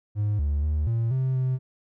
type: tone with pitch steps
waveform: triangle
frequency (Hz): 104.3 / 72.5 / 75.9 / 115.1 / 130.9 / 129.4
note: G#2 / D2 / D#2 / A#2 / C3 / C3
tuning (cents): +8 / -22 / -42 / -22 / +1 / -19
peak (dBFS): -19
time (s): 0.15-1.59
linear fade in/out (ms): 50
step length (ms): 240
effects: tanh soft clip ceiling -16 dBFS